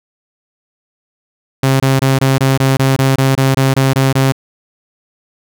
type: tone bursts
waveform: sawtooth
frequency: 134.1 Hz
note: C3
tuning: 43 cents sharp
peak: -5 dBFS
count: 14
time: 1.63-4.322 s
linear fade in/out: 5 ms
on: 170 ms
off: 24 ms
effects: none